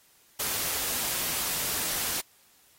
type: noise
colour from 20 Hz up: white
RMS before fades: -30 dBFS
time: 0.39-2.21 s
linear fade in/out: 10 ms
effects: white hiss -61 dBFS RMS until 2.78 s + AAC 48 kbps